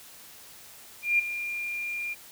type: tone with ADSR envelope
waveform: sine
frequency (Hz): 2400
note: D7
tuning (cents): +37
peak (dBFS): -18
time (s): 1.02-2.15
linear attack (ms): 170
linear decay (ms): 11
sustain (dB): -12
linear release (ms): 27
effects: white hiss -49 dBFS RMS until 2.31 s